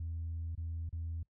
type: tone with dropouts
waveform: sine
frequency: 82.41 Hz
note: E2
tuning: in tune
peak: -35 dBFS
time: 0-1.23 s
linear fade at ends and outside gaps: 5 ms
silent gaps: 0.552-0.576 / 0.892-0.927 s
effects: noise-tail reverb RT60 0.1 s tail -23 dB re dry + tanh soft clip ceiling -33 dBFS